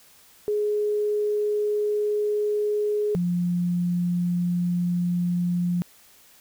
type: tone pair in turn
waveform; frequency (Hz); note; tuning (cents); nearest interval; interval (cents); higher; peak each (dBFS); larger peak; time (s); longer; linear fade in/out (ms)
sine; 418.5 / 175.96; G#4 / F3; +13 / +13; octave + minor third; 1500; first; -21; neither; 0.48-3.15 / 3.15-5.82; neither; 0
effects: white hiss -54 dBFS RMS until 6.4 s